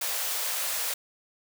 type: high-pass noise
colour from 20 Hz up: white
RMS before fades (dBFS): -30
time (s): 0.01-0.94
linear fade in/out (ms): 5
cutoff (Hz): 450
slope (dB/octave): 96
effects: none